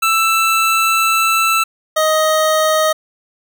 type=tone pair in turn; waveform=25% pulse; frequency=1326 / 625.8 Hz; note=E6 / D#5; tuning=+10 / +10 cents; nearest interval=octave + minor second; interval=1300 cents; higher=first; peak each=-8 dBFS; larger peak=neither; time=0.02-1.64 / 1.96-2.93 s; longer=first; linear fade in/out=10 ms; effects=none